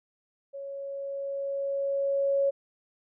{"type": "tone with level ramp", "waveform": "sine", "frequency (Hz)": 554.4, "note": "C#5", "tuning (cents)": 0, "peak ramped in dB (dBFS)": [-36, -21], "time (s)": [0.53, 2.51], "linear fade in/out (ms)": 20, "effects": []}